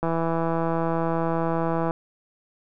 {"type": "click train", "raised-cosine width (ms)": 1, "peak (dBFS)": -12, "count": 311, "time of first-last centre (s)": [0.03, 1.909], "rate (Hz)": 165, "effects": []}